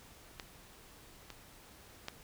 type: clicks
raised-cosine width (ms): 0.2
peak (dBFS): -24 / -28 / -21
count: 3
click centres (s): 0.398 / 1.303 / 2.084
effects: pink hiss -57 dBFS RMS until 2.23 s